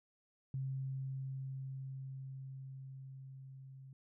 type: tone with level ramp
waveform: sine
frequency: 133.6 Hz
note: C3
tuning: 36 cents sharp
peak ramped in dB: -36 to -51 dBFS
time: 0.54-3.93 s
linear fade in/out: 2 ms
effects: none

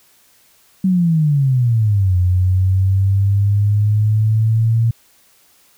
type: exponential two-way sweep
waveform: sine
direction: down then up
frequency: 192.2 to 89.7 to 115.5 Hz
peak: -11 dBFS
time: 0.84-4.91 s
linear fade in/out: 5 ms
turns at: 2.17 s
effects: white hiss -53 dBFS RMS until 5.77 s

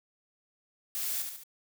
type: noise with echo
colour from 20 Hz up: blue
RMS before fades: -34 dBFS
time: 0.95-1.22 s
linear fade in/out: 0 ms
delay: 72 ms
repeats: 3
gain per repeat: -5 dB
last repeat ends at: 1.436 s
effects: none

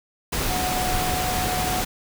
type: tone in noise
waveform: sine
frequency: 734 Hz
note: F#5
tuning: 14 cents flat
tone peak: -26 dBFS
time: 0.49-1.82 s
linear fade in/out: 10 ms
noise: pink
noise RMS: -25 dBFS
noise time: 0.32-1.85 s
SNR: -4 dB
effects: none

